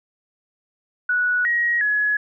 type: tone with pitch steps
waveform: sine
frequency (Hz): 1471 / 1894 / 1689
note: F#6 / A#6 / G#6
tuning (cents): -11 / +27 / +29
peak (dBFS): -17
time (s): 1.09-2.17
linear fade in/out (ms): 5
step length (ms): 360
effects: none